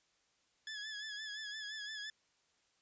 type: tone with vibrato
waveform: 20% pulse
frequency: 1707 Hz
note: G#6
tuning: 47 cents sharp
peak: -37 dBFS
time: 0.67-2.1 s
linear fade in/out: 2 ms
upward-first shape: sine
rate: 5.8 Hz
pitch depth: 53 cents each way
effects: white hiss -75 dBFS RMS until 2.81 s + resampled to 16000 Hz